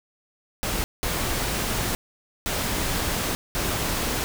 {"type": "noise bursts at uneven times", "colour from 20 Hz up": "pink", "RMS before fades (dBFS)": -26, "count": 4, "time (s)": [[0.63, 0.84], [1.03, 1.95], [2.46, 3.35], [3.55, 4.24]], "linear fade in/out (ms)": 0, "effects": []}